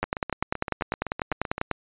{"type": "two click trains", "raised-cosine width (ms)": 0.5, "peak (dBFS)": [-9, -15], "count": [18, 13], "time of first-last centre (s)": [[0.03, 1.713], [0.04, 1.58]], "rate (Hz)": [10.1, 7.79], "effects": ["resampled to 8000 Hz"]}